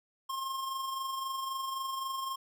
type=tone with amplitude modulation; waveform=square; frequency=1068 Hz; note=C6; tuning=35 cents sharp; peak=-33 dBFS; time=0.29-2.36 s; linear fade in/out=10 ms; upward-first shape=sine; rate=23.8 Hz; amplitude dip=40%; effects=none